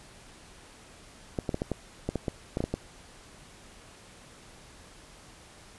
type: clicks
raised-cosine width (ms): 2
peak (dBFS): -15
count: 12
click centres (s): 1.388 / 1.492 / 1.544 / 1.619 / 1.717 / 2.09 / 2.157 / 2.282 / 2.571 / 2.605 / 2.64 / 2.74
effects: pink hiss -52 dBFS RMS until 5.78 s + resampled to 24000 Hz